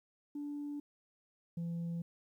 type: tone pair in turn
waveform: sine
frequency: 290.6 / 169.16 Hz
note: D4 / E3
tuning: -18 / +45 cents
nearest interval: major sixth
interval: 937 cents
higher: first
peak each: -37 / -33 dBFS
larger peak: second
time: 0.35-0.8 / 1.57-2.02 s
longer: neither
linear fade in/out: 5 ms
effects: tanh soft clip ceiling -35 dBFS + 12-bit